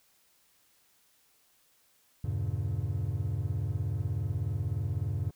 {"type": "chord", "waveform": "triangle", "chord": "E diminished seventh", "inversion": "none", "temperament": "just", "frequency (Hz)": [82.41, 98.89, 118.67, 142.4], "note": ["E2", "G2", "Bb2", "Db3"], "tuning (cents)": [0, 16, 31, 47], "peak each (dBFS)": [-35, -30, -34, -35], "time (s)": [2.24, 5.31], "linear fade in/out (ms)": 5, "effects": ["white hiss -67 dBFS RMS until 5.35 s"]}